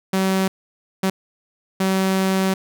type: tone bursts at uneven times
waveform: sawtooth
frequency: 190.5 Hz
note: G3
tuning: 49 cents flat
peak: -13 dBFS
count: 3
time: 0.13-0.48 / 1.03-1.1 / 1.8-2.54 s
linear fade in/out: 5 ms
effects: none